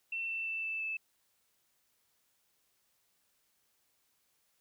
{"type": "tone with pitch steps", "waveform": "sine", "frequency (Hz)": [2693, 2676, 2659, 2642, 2625], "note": ["E7", "E7", "E7", "E7", "E7"], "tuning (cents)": [36, 25, 14, 3, -8], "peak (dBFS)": -34, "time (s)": [0.12, 0.97], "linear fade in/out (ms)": 5, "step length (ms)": 170, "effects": ["white hiss -75 dBFS RMS until 4.6 s"]}